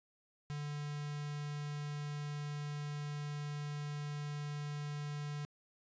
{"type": "tone with notch filter", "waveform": "square", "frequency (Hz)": 146.83, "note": "D3", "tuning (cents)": 0, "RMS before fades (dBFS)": -41, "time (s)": [0.5, 5.45], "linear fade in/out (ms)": 0, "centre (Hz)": 540, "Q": 1.1, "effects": ["resampled to 16000 Hz"]}